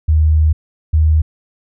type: tone pair in turn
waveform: sine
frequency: 77.78 / 78.1 Hz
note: D#2 / D#2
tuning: 0 / +7 cents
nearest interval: unison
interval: 7 cents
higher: second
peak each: -8 dBFS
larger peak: neither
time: 0.08-0.53 / 0.93-1.22 s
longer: first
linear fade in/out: 10 ms
effects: none